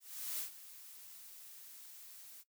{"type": "noise with ADSR envelope", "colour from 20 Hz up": "blue", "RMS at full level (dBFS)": -39, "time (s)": [0, 2.44], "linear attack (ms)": 390, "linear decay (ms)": 110, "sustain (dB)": -15, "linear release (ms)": 42, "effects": ["noise-tail reverb RT60 0.1 s tail -17 dB re dry"]}